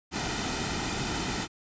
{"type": "noise with comb filter", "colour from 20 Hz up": "pink", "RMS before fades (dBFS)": -31, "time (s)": [0.11, 1.48], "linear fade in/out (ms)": 50, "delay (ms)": 1.8, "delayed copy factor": -0.55, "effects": ["resampled to 16000 Hz"]}